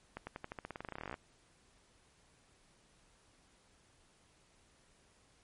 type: accelerating click train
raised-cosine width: 0.5 ms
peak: -27 dBFS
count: 23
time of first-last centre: 0.17-1.142 s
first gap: 100 ms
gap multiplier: 0.91
effects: pink hiss -68 dBFS RMS until 5.43 s + MP3 48 kbps